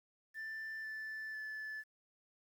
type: tone with pitch steps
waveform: sine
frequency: 1771 / 1754.7 / 1738.6 Hz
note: A6 / A6 / A6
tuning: +11 / -5 / -21 cents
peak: -39 dBFS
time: 0.34-1.84 s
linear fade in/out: 50 ms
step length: 500 ms
effects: tanh soft clip ceiling -40 dBFS + 11-bit